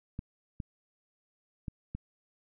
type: clicks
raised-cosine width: 5 ms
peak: -24 dBFS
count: 4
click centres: 0.191 / 0.602 / 1.682 / 1.95 s
effects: none